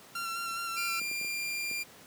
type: tone with vibrato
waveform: sawtooth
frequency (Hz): 1365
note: F6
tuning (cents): -40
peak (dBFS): -30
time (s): 0.15-1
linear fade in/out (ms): 5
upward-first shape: square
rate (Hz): 4.8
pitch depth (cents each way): 17
type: tone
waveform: sawtooth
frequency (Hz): 2389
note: D7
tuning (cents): +29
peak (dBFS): -29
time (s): 0.76-1.84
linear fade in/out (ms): 20
type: clicks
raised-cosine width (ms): 2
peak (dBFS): -34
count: 5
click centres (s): 1.016 / 1.114 / 1.213 / 1.247 / 1.713
effects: pink hiss -53 dBFS RMS until 2.06 s + high-pass 150 Hz 12 dB/octave